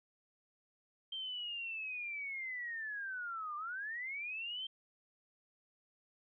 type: linear two-way sweep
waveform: sine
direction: down then up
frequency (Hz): 3159 to 1174.7 to 3159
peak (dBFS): -39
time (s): 1.12-4.67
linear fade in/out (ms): 5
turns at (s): 3.56
effects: none